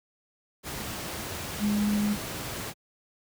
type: tone in noise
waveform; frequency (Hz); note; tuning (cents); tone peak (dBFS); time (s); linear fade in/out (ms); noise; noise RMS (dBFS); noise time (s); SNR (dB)
sine; 207.7; G#3; 0; -23; 1.59-2.17; 50; pink; -35; 0.63-2.74; +9
effects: high-pass 60 Hz 12 dB/octave